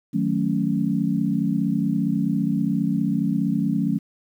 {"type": "chord", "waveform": "sine", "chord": "D# half-diminished seventh", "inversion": "none", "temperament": "equal", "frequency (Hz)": [155.56, 185, 220, 277.2], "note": ["D#3", "F#3", "A3", "C#4"], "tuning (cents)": [0, 0, 0, 0], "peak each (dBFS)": [-27, -24, -24, -25], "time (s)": [0.13, 3.99], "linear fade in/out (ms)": 20, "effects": ["9-bit"]}